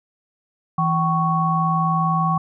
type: tone cluster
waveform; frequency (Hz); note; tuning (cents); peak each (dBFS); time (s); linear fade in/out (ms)
sine; 164.5 / 766 / 1109; E3 / G5 / C#6; -3 / -40 / 0; -20 / -24 / -20; 0.78-2.38; 5
effects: none